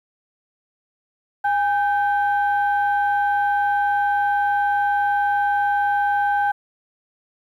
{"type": "tone pair together", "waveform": "sine", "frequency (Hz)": [814.8, 1548], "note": ["G#5", "G6"], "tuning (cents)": [-33, -22], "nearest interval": "major seventh", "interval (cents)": 1111, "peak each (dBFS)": [-17, -23], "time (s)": [1.44, 6.52], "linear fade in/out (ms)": 10, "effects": ["tanh soft clip ceiling -10 dBFS", "9-bit"]}